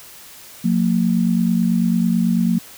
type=tone pair together; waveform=sine; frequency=179.2 / 228.3 Hz; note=F3 / A#3; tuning=+45 / -36 cents; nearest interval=major third; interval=419 cents; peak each=-17 dBFS; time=0.64-2.59 s; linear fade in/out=10 ms; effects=white hiss -41 dBFS RMS until 2.77 s